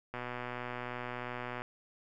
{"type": "click train", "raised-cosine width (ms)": 0.5, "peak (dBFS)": -24, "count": 183, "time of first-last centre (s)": [0.14, 1.62], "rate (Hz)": 123, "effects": []}